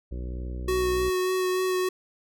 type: harmonic tone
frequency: 61.74 Hz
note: B1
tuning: in tune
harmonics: 1 / 2 / 3 / 4 / 5 / 6 / 7 / 8 / 9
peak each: -31 / -42 / -44 / -47 / -45 / -46 / -53 / -52 / -52 dBFS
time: 0.11-1.1 s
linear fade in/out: 10 ms
type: tone with vibrato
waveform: square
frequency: 370.2 Hz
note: F#4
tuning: 1 cent sharp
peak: -24 dBFS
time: 0.68-1.89 s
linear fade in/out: 5 ms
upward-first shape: sine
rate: 3.4 Hz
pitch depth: 14 cents each way
effects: none